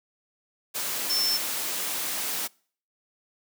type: tone in noise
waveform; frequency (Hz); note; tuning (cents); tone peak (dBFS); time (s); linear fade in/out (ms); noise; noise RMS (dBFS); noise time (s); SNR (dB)
sine; 5350; E8; +25; -23; 1.09-1.38; 20; white; -30; 0.74-2.48; +4
effects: noise-tail reverb RT60 0.5 s tail -26 dB re dry + high-pass 200 Hz 12 dB/octave